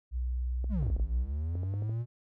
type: tone with pitch glide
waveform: sine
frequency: 61.74 to 60.68 Hz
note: B1 to B1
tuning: 0 to -30 cents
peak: -29 dBFS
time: 0.11-1.31 s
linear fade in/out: 50 ms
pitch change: -30 cents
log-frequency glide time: 0.77-1.1 s
type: clicks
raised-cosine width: 2 ms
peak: -30 dBFS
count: 11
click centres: 0.643 / 0.827 / 0.867 / 0.901 / 0.965 / 0.998 / 1.554 / 1.633 / 1.739 / 1.823 / 1.895 s
type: linear two-way sweep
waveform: triangle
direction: down then up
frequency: 229.5 to 46.06 to 121.3 Hz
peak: -28 dBFS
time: 0.69-2.06 s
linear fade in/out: 50 ms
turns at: 0.96 s
effects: none